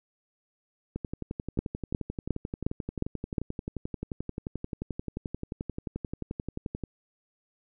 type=two click trains; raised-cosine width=3 ms; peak=-20 / -13 dBFS; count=68 / 6; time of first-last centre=0.96-6.837 / 1.59-3.382 s; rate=11.4 / 2.79 Hz; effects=none